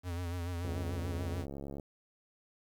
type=tone with vibrato; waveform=square; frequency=87.31 Hz; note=F2; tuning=in tune; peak=-36 dBFS; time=0.03-1.46 s; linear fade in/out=50 ms; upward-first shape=sine; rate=6.9 Hz; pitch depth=58 cents each way
type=click train; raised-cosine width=2 ms; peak=-29 dBFS; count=81; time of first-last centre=0.65-1.798 s; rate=69.7 Hz
effects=10-bit